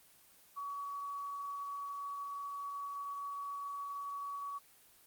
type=tone; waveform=sine; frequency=1131 Hz; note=C#6; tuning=34 cents sharp; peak=-38 dBFS; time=0.56-4.59 s; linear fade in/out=20 ms; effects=white hiss -63 dBFS RMS until 5.06 s + Opus 24 kbps